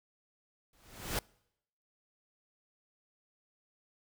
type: noise with exponential growth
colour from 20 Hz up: pink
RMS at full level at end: -31 dBFS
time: 0.73-1.19 s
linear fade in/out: 2 ms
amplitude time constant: 100 ms
effects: noise-tail reverb RT60 0.8 s tail -26 dB re dry